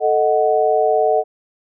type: chord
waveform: sine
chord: D# diminished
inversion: second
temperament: equal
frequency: 440 / 622.3 / 740 Hz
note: A4 / D#5 / F#5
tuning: 0 / 0 / 0 cents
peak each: -17 dBFS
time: 0-1.24 s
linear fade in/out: 50 ms
effects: none